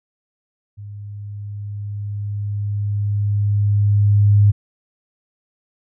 sine tone with level ramp, 102.6 Hz, G#2, 21 cents flat, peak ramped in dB -31 to -8 dBFS, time 0.77-4.52 s, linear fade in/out 20 ms, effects none

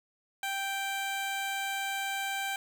15% pulse tone, 784 Hz, G5, in tune, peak -25 dBFS, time 0.43-2.56 s, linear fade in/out 2 ms, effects none

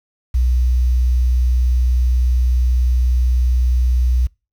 sine tone with quantisation, 61.74 Hz, B1, in tune, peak -12 dBFS, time 0.34-4.27 s, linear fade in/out 10 ms, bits 7, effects noise-tail reverb RT60 0.3 s tail -26 dB re dry

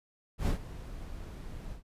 brown noise with ADSR envelope, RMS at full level -26 dBFS, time 0.38-1.83 s, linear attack 91 ms, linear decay 110 ms, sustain -16 dB, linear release 110 ms, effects resampled to 32000 Hz

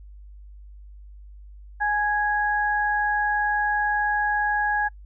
sine tone pair together, 835.2 / 1657 Hz, G#5 / G#6, +10 / -4 cents, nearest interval octave, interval 1186 cents, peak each -23 dBFS, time 1.8-4.89 s, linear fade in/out 20 ms, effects noise-tail reverb RT60 0.1 s tail -26 dB re dry + added 50 Hz sine -41 dBFS peak until 5.05 s

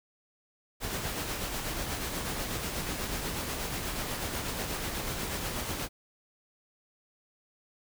pink noise with tremolo, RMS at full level -33 dBFS, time 0.8-5.89 s, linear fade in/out 50 ms, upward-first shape sine, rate 8.2 Hz, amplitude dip 35%, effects none

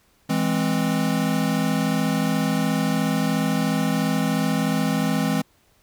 square chord, E augmented, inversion none, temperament equal, 164.81 / 207.7 / 261.6 Hz, E3 / G#3 / B#3, 0 / 0 / 0 cents, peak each -25 dBFS, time 0.29-5.42 s, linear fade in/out 10 ms, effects pink hiss -61 dBFS RMS until 5.82 s

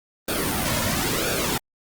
pink noise with flanger, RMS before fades -24 dBFS, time 0.28-1.58 s, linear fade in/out 5 ms, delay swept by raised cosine 0.98 to 2.58 ms, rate 0.98 Hz, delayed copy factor -0.7, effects Opus 32 kbps

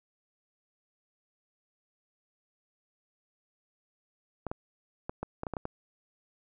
clicks, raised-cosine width 1 ms, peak -20 dBFS, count 9, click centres 4.467 / 4.515 / 5.095 / 5.23 / 5.434 / 5.468 / 5.537 / 5.568 / 5.654 s, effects none

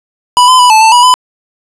square tone with pitch steps, 987 / 1019 / 988 / 874 / 888 / 974 / 1005 Hz, B5 / C6 / B5 / A5 / A5 / B5 / B5, -1 / -46 / 0 / -12 / +16 / -24 / +30 cents, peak -3 dBFS, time 0.37-1.14 s, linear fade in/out 0 ms, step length 110 ms, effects resampled to 24000 Hz + 7-bit

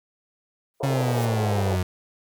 white noise with exponential growth, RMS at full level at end -37 dBFS, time 0.74-1.25 s, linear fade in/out 0 ms, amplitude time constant 110 ms
pink band-pass noise, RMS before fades -30 dBFS, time 0.8-1.77 s, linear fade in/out 10 ms, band 380 to 870 Hz, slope 48 dB/octave
35% pulse exponential sweep, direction down, 138.59 to 89.8 Hz, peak -20 dBFS, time 0.83-1.83 s, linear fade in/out 5 ms
effects none

